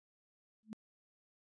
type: tone with exponential growth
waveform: sine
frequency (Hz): 217.6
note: A3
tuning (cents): -19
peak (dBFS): -38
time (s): 0.63-0.73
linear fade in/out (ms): 0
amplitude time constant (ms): 20
effects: resampled to 22050 Hz